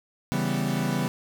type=chord; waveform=40% pulse; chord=C# half-diminished seventh; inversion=none; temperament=equal; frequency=138.59 / 164.81 / 196 / 246.9 Hz; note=C#3 / E3 / G3 / B3; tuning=0 / 0 / 0 / 0 cents; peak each=-29 dBFS; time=0.32-1.08 s; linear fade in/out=0 ms; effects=none